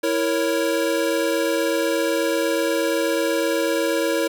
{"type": "chord", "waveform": "square", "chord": "A# diminished", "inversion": "second", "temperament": "equal", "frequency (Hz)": [329.6, 466.2, 554.4], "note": ["E4", "A#4", "C#5"], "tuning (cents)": [0, 0, 0], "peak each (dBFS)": [-24, -25, -24], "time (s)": [0.03, 4.28], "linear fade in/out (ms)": 10, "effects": []}